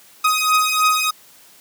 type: beating tone pair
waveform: sawtooth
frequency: 1254 / 1257.2 Hz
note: D#6 / D#6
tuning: +13 / +18 cents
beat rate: 3.2 Hz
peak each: -14 dBFS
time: 0.24-1.11 s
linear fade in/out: 10 ms
effects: white hiss -48 dBFS RMS until 1.6 s + high-pass 100 Hz 12 dB/octave